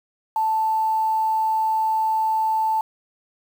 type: tone with quantisation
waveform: sine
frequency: 880 Hz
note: A5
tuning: in tune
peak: -18 dBFS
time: 0.36-2.81 s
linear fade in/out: 2 ms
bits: 7
effects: none